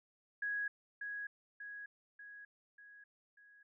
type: tone with echo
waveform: sine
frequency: 1661.2 Hz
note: G#6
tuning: in tune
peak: -35 dBFS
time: 0.42-0.68 s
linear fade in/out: 5 ms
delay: 590 ms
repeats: 5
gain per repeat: -5 dB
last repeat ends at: 3.63 s
effects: none